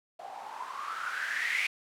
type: noise with low-pass filter sweep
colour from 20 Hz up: violet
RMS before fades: -35 dBFS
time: 0.19-1.67 s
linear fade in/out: 5 ms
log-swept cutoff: 700 to 2300 Hz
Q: 8.6
effects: none